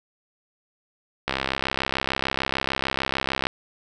click train, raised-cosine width 0.3 ms, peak -7 dBFS, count 147, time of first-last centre 1.28-3.469 s, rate 66.7 Hz, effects none

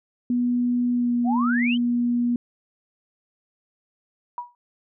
sine tone with pitch glide, 244 to 240.6 Hz, B3 to B3, -21 to -45 cents, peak -19 dBFS, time 0.3-2.36 s, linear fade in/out 2 ms, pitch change -24 cents, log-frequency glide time 0.93-1.13 s
sine exponential sweep, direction up, 664 to 3222 Hz, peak -24 dBFS, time 1.24-1.78 s, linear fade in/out 50 ms
sine tone with exponential decay, 968 Hz, B5, 35 cents flat, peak -24 dBFS, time 4.38-4.55 s, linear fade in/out 1 ms, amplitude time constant 36 ms
effects none

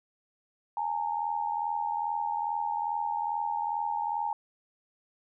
sine tone pair together, 833 / 915.4 Hz, G#5 / A#5, +5 / -32 cents, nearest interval major second, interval 163 cents, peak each -31 / -31 dBFS, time 0.77-4.33 s, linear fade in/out 2 ms, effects none

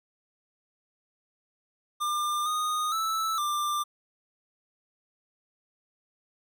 square tone with pitch steps, 1198 / 1236 / 1314 / 1187 Hz, D6 / D#6 / E6 / D6, +34 / -12 / -6 / +18 cents, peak -27 dBFS, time 2-3.84 s, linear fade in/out 20 ms, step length 460 ms, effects none

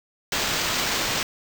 white noise with sample-and-hold, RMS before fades -25 dBFS, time 0.32-1.23 s, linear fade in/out 2 ms, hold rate 11025 Hz, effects none

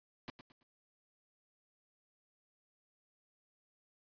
pink noise with echo, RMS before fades -44 dBFS, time 0.28-0.3 s, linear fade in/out 0 ms, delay 110 ms, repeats 3, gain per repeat -10 dB, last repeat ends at 0.63 s, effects resampled to 11025 Hz

